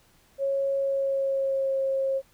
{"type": "tone with pitch glide", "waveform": "sine", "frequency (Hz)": [549, 538.3], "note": ["C#5", "C5"], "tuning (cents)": [-17, 49], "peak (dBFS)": -23, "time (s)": [0.38, 2.22], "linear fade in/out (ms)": 50, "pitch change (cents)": -34, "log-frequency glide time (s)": [0.77, 1.78], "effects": ["pink hiss -61 dBFS RMS until 2.33 s"]}